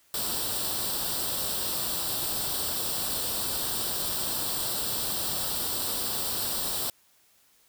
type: noise with comb filter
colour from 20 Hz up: white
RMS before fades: -30 dBFS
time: 0.14-6.9 s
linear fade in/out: 2 ms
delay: 0.23 ms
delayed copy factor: +0.7
effects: white hiss -63 dBFS RMS until 7.68 s